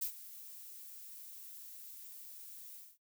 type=noise with ADSR envelope; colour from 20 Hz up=violet; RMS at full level=-35 dBFS; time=0.01-2.98 s; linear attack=13 ms; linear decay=90 ms; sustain=-16 dB; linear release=220 ms; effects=noise-tail reverb RT60 0.1 s tail -18 dB re dry